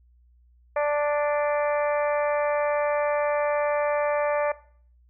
harmonic tone, 293.7 Hz, D4, in tune, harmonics 2 / 3 / 4 / 5 / 6 / 7 / 8, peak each -22 / -30 / -32 / -40 / -35 / -39 / -40 dBFS, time 0.76-4.52 s, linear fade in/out 5 ms, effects noise-tail reverb RT60 0.5 s tail -18 dB re dry + added 60 Hz sine -55 dBFS peak until 5.09 s

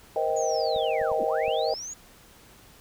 sine chord, C minor seventh, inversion third, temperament just, 470.9 / 523.3 / 627.9 / 784.9 Hz, Bb4 / C5 / Eb5 / G5, +18 / 0 / +16 / +2 cents, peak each -29 / -30 / -27 / -29 dBFS, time 0.16-1.74 s, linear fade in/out 2 ms
sine linear two-way sweep, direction down then up, 6880 to 190 to 6880 Hz, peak -34 dBFS, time 0.36-1.94 s, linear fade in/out 10 ms, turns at 1.22 s
clicks, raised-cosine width 5 ms, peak -31 dBFS, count 4, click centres 0.762 / 1.015 / 1.117 / 1.481 s
effects pink hiss -53 dBFS RMS until 2.8 s

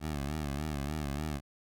15% pulse tone with vibrato, 73.42 Hz, D2, in tune, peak -27 dBFS, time 0-1.41 s, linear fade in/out 50 ms, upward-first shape sine, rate 3.4 Hz, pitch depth 110 cents each way, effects none

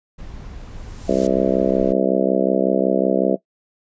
brown noise, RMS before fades -34 dBFS, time 0.18-1.93 s, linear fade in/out 10 ms
blue noise with exponential growth, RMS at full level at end -30 dBFS, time 0.39-1.27 s, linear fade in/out 2 ms, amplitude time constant 190 ms
harmonic tone, 65.41 Hz, C2, in tune, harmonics 3 / 4 / 5 / 6 / 7 / 8 / 9 / 10, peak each -23 / -23 / -23 / -23 / -23 / -23 / -23 / -23 dBFS, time 1.08-3.36 s, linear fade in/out 10 ms
effects noise-tail reverb RT60 0.1 s tail -17 dB re dry + resampled to 16000 Hz

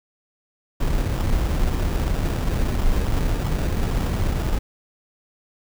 brown noise with sample-and-hold, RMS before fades -21 dBFS, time 0.8-4.59 s, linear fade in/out 10 ms, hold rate 2100 Hz, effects none

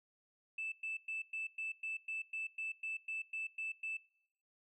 sine tone bursts, 2637 Hz, E7, in tune, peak -37 dBFS, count 14, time 0.58-3.97 s, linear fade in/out 5 ms, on 140 ms, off 110 ms, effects noise-tail reverb RT60 0.8 s tail -25 dB re dry + tanh soft clip ceiling -34 dBFS

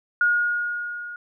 sine tone with level ramp, 1436 Hz, F6, 48 cents sharp, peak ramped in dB -15 to -33 dBFS, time 0.21-1.16 s, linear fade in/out 2 ms, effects none

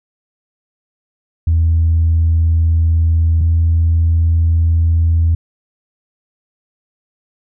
sine tone pair in turn, 82 / 82.67 Hz, E2 / E2, -9 / +6 cents, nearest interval unison, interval 15 cents, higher second, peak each -8 dBFS, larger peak neither, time 1.47-3.41 / 3.41-5.35 s, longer neither, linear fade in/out 5 ms, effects tanh soft clip ceiling -6 dBFS

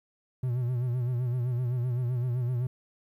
triangle tone with vibrato, 123.47 Hz, B2, in tune, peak -24 dBFS, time 0.43-2.67 s, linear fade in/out 5 ms, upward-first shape sine, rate 7.8 Hz, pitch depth 72 cents each way, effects 11-bit

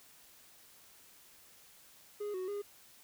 triangle tone with pitch steps, 414.3 / 370.8 / 408.1 Hz, G#4 / F#4 / G#4, -4 / +4 / -30 cents, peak -34 dBFS, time 2.2-2.62 s, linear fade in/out 10 ms, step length 140 ms, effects white hiss -60 dBFS RMS until 3.03 s

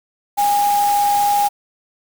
sine tone in noise, 817 Hz, G#5, 29 cents flat, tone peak -13 dBFS, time 0.37-1.49 s, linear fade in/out 20 ms, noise white, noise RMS -27 dBFS, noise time 0.37-1.49 s, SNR +11 dB, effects none

